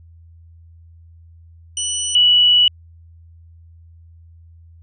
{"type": "tone pair in turn", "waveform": ["5% pulse", "sine"], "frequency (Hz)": [2960, 2945], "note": ["F#7", "F#7"], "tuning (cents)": [0, -9], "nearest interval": "unison", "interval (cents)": 9, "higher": "first", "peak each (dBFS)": -9, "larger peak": "neither", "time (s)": [[1.77, 2.15], [2.15, 2.68]], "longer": "second", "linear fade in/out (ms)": 2, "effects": ["added 83 Hz sine -42 dBFS peak until 4.82 s", "resampled to 24000 Hz"]}